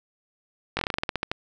slowing click train, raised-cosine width 0.3 ms, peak -9 dBFS, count 13, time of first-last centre 0.77-1.315 s, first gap 20 ms, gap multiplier 1.14, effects none

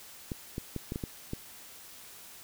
clicks, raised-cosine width 3 ms, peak -21 dBFS, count 7, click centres 0.318 / 0.581 / 0.763 / 0.921 / 0.959 / 1.038 / 1.334 s, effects white hiss -50 dBFS RMS until 2.43 s

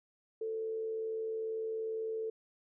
sine tone with frequency modulation, 443.2 Hz, A4, 13 cents sharp, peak -34 dBFS, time 0.41-2.3 s, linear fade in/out 5 ms, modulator 77.7 Hz, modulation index 0.25, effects none

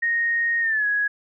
sine tone with pitch glide, 1862 to 1668.5 Hz, A#6 to G#6, -2 to +8 cents, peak -19 dBFS, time 0.02-1.08 s, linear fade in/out 10 ms, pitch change -190 cents, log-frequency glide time 0.61-0.86 s, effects none

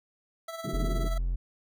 25% pulse tone with tremolo, 659.3 Hz, E5, in tune, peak -31 dBFS, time 0.48-1.18 s, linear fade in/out 5 ms, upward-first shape sine, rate 19 Hz, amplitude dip 55%
pink band-pass noise, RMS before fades -35 dBFS, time 0.64-1.08 s, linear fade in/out 10 ms, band 120 to 420 Hz, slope 48 dB/octave
triangle tone, 43.62 Hz, F1, 1 cent flat, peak -24 dBFS, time 0.73-1.36 s, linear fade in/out 10 ms
effects none

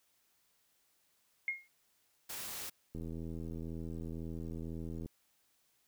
sine tone with exponential decay, 2144 Hz, C7, 42 cents sharp, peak -29 dBFS, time 1.48-1.68 s, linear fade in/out 1 ms, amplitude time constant 42 ms
white noise, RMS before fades -43 dBFS, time 2.29-2.7 s, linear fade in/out 10 ms
click train, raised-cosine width 3 ms, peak -31 dBFS, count 174, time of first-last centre 2.95-5.06 s, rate 82 Hz
effects white hiss -74 dBFS RMS until 5.87 s

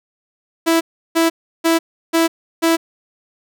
sawtooth tone bursts, 329.6 Hz, E4, in tune, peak -8 dBFS, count 5, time 0.66-2.77 s, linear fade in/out 20 ms, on 150 ms, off 340 ms, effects none

